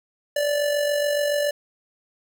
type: tone with amplitude modulation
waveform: square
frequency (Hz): 583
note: D5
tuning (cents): -13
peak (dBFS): -19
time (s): 0.36-1.51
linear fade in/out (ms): 5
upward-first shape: sine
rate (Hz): 47.1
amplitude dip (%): 45
effects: none